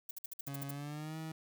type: noise bursts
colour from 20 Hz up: violet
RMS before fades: -42 dBFS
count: 9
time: 0.09-0.71 s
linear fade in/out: 5 ms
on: 20 ms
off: 55 ms
type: tone with pitch glide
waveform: 30% pulse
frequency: 139.4 to 159.21 Hz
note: C#3 to D#3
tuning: +10 to +40 cents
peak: -38 dBFS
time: 0.47-1.32 s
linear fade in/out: 5 ms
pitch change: +230 cents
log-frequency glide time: 0.69-1.17 s
effects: none

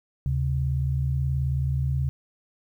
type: tone pair together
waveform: sine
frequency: 75.1 / 133.81 Hz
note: D2 / C3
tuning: +39 / +39 cents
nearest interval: minor seventh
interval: 1000 cents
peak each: -26 / -24 dBFS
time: 0.26-2.09 s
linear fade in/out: 0 ms
effects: 10-bit

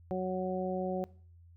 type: harmonic tone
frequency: 185.1 Hz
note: F#3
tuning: 1 cent sharp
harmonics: 1 / 2 / 3 / 4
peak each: -35 / -36 / -36 / -39 dBFS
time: 0.11-1.04 s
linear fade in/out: 0 ms
effects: noise-tail reverb RT60 0.5 s tail -22 dB re dry + added 85 Hz sine -54 dBFS peak until 1.56 s

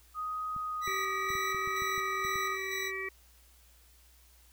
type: tone with vibrato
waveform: sine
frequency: 1244.5 Hz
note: D#6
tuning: in tune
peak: -33 dBFS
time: 0.14-2.58 s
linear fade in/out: 50 ms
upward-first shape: sine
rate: 0.8 Hz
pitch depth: 11 cents each way
type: clicks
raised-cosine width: 5 ms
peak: -35 dBFS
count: 10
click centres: 0.564 / 0.878 / 1.304 / 1.353 / 1.547 / 1.675 / 1.821 / 1.979 / 2.25 / 2.357 s
type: tone with tremolo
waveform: 20% pulse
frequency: 1962 Hz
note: B6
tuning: 12 cents flat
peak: -31 dBFS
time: 0.81-2.92 s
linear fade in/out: 50 ms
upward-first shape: square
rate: 2.1 Hz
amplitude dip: 50%
type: harmonic tone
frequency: 383.8 Hz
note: G4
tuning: 37 cents flat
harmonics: 1 / 3 / 5 / 6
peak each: -40 / -45 / -38 / -39 dBFS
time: 0.87-3.09 s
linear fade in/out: 5 ms
effects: added 60 Hz sine -60 dBFS peak until 4.52 s + white hiss -63 dBFS RMS until 4.52 s

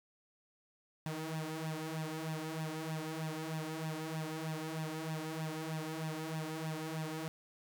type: tone with flanger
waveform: sawtooth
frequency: 158.2 Hz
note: D#3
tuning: 29 cents sharp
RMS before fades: -40 dBFS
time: 1.06-7.28 s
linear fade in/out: 0 ms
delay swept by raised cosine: 1.1 to 4.1 ms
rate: 3.2 Hz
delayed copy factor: +0.75
effects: none

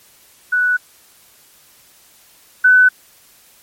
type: tone pair in turn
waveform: sine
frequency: 1480 / 1503.3 Hz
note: F#6 / F#6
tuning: 0 / +27 cents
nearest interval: unison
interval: 27 cents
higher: second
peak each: -12 / -6 dBFS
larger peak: second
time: 0.52-0.77 / 2.64-2.89 s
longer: neither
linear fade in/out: 10 ms
effects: white hiss -49 dBFS RMS until 3.62 s + MP3 64 kbps

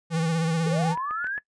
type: tone with vibrato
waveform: square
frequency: 163.7 Hz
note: E3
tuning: 12 cents flat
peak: -23 dBFS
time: 0.1-0.96 s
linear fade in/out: 50 ms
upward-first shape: sine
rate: 16 Hz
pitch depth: 47 cents each way
type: tone with exponential growth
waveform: sine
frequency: 1721 Hz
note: A6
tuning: 39 cents flat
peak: -29 dBFS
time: 0.48-1.27 s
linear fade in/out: 0 ms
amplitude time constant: 170 ms
type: linear sweep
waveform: sine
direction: up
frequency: 420.9 to 1729 Hz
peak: -27 dBFS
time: 0.66-1.39 s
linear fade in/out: 5 ms
type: click train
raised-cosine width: 0.5 ms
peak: -26 dBFS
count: 5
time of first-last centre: 0.84-1.379 s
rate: 7.42 Hz
effects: noise-tail reverb RT60 0.1 s tail -21 dB re dry + resampled to 22050 Hz

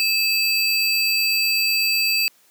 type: tone pair together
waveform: square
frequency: 2602 / 4666 Hz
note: E7 / D8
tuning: -23 / -12 cents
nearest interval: minor seventh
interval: 1011 cents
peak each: -21 / -21 dBFS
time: 0-2.28 s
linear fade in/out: 0 ms
effects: white hiss -57 dBFS RMS until 2.5 s + high-pass 150 Hz 12 dB/octave

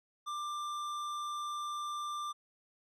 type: tone with tanh clipping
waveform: triangle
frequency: 1186 Hz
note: D6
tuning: 17 cents sharp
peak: -38 dBFS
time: 0.26-2.33 s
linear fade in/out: 20 ms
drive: 18 dB
effects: none

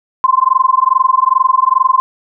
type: tone with amplitude modulation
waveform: sine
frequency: 1043 Hz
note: C6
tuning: 6 cents flat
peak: -4 dBFS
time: 0.24-2 s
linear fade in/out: 0 ms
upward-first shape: sine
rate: 22.4 Hz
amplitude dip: 100%
effects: none

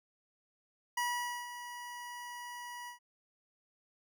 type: tone with ADSR envelope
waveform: 25% pulse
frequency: 969 Hz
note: B5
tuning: 33 cents flat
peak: -27 dBFS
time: 0.97-2.99 s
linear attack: 6 ms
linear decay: 490 ms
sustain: -12 dB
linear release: 110 ms
effects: none

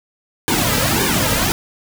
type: noise with flanger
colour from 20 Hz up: pink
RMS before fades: -17 dBFS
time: 0.48-1.52 s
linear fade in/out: 0 ms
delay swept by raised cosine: 1.5 to 2.8 ms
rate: 1.8 Hz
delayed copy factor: -1
effects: none

